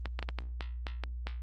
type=clicks; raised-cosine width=0.3 ms; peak=-20 dBFS; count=9; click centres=0.057 / 0.191 / 0.227 / 0.289 / 0.387 / 0.608 / 0.868 / 1.037 / 1.27 s; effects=added 60 Hz sine -36 dBFS peak until 1.42 s + Opus 24 kbps